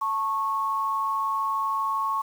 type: tone pair together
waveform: sine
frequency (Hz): 887.2 / 1100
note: A5 / C#6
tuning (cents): +14 / -14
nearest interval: major third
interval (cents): 372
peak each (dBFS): -31 / -24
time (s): 0.01-2.22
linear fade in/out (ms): 10
effects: 8-bit